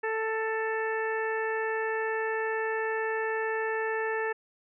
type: harmonic tone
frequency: 442.2 Hz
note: A4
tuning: 9 cents sharp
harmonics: 1 / 2 / 3 / 4 / 5 / 6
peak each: -30 / -35 / -40 / -33 / -44 / -44 dBFS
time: 0.03-4.33 s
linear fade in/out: 10 ms
effects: none